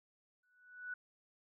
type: tone with exponential growth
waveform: sine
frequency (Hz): 1480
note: F#6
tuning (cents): 0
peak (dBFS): -38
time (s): 0.43-0.94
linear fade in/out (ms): 5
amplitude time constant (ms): 110
effects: none